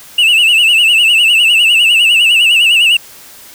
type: tone with vibrato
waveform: triangle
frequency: 2769 Hz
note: F7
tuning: 15 cents flat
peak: -4 dBFS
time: 0.18-2.97 s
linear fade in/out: 5 ms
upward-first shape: sine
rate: 9.9 Hz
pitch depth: 110 cents each way
effects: white hiss -36 dBFS RMS until 3.54 s